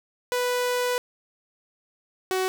sawtooth tone pair in turn, 493.9 / 374.6 Hz, B4 / F#4, 0 / +21 cents, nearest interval perfect fourth, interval 479 cents, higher first, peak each -19 dBFS, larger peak neither, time 0.32-0.98 / 2.31-2.48 s, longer first, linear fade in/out 0 ms, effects none

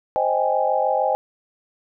sine chord, Ab major seventh, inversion first, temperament equal, 523.3 / 622.3 / 784 / 830.6 Hz, C5 / Eb5 / G5 / Ab5, 0 / 0 / 0 / 0 cents, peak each -23 dBFS, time 0.16-1.15 s, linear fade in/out 0 ms, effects none

